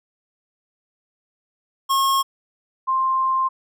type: tone pair in turn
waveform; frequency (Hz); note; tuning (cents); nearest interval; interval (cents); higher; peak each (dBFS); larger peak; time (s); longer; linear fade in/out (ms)
square / sine; 1084 / 1051.9; C#6 / C6; -39 / +9; minor second; 52; first; -17; neither; 1.89-2.23 / 2.87-3.49; second; 20
effects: none